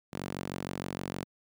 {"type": "tone with high-pass filter", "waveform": "sawtooth", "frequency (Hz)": 46.46, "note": "F#1", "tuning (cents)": 8, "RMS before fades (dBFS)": -38, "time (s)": [0.12, 1.25], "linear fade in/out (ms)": 20, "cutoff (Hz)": 180, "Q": 1.1, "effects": []}